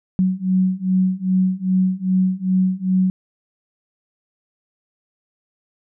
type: beating tone pair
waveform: sine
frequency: 185 / 187.5 Hz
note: F#3 / F#3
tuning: 0 / +23 cents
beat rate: 2.5 Hz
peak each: -19 / -18 dBFS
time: 0.19-3.1 s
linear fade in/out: 0 ms
effects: none